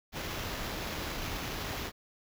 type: noise with sample-and-hold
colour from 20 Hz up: pink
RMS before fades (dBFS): -37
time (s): 0.12-1.92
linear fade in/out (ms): 50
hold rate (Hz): 8820
effects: none